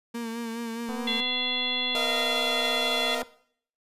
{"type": "tone with vibrato", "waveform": "35% pulse", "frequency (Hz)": 230.9, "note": "A#3", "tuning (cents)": -16, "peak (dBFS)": -29, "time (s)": [0.14, 1.21], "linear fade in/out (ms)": 10, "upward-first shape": "sine", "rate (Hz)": 4.8, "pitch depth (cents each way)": 36}
{"type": "click train", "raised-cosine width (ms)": 1, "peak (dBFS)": -26, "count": 586, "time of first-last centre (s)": [0.89, 3.23], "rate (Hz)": 250}
{"type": "harmonic tone", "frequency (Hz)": 684, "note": "F5", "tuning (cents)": -36, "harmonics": [3, 4, 5, 6], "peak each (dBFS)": [-33, -34, -27, -36], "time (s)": [1.07, 3.15], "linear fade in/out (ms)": 5}
{"type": "chord", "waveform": "sawtooth", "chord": "Bb suspended fourth", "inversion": "none", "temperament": "equal with one note detuned", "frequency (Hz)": [466.2, 622.3, 687.6], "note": ["Bb4", "Eb5", "F5"], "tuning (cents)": [0, 0, -27], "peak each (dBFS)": -29, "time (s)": [1.95, 3.22], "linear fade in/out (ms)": 0}
{"effects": ["noise-tail reverb RT60 0.6 s tail -19 dB re dry", "resampled to 32000 Hz"]}